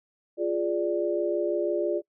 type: chord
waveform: sine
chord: D diminished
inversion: first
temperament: equal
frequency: 349.2 / 415.3 / 587.3 Hz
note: F4 / Ab4 / D5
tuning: 0 / 0 / 0 cents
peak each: -27 / -30 / -28 dBFS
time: 0.37-2.02 s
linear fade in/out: 50 ms
effects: noise-tail reverb RT60 0.1 s tail -25 dB re dry